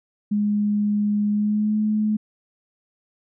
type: tone with pitch glide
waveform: sine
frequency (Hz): 207.5 to 213.5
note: G#3 to G#3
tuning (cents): -1 to +48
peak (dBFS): -18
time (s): 0.31-2.17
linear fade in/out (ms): 10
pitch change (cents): +49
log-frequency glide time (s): 1.3-1.77
effects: none